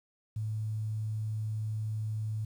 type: tone with quantisation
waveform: sine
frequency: 108.4 Hz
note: A2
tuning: 25 cents flat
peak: -31 dBFS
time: 0.36-2.45 s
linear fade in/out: 5 ms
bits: 10
effects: none